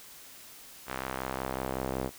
sawtooth tone with band-pass filter sweep, 65.4 Hz, C2, in tune, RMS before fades -35 dBFS, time 0.86-2.11 s, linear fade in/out 50 ms, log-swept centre 1500 to 480 Hz, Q 0.89, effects white hiss -50 dBFS RMS until 2.18 s

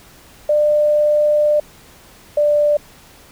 sine tone pair in turn, 597 / 590.8 Hz, D5 / D5, +28 / +10 cents, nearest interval unison, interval 18 cents, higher first, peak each -11 dBFS, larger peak neither, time 0.49-1.6 / 2.37-2.77 s, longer first, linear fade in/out 5 ms, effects pink hiss -45 dBFS RMS until 3.31 s

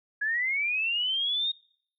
sine linear sweep, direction up, 1661.2 to 3729 Hz, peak -25 dBFS, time 0.21-1.52 s, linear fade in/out 10 ms, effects noise-tail reverb RT60 0.6 s tail -25 dB re dry

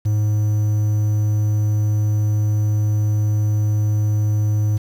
triangle tone with quantisation, 105.8 Hz, G#2, 33 cents sharp, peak -13 dBFS, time 0.05-4.78 s, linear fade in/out 10 ms, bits 7, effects none

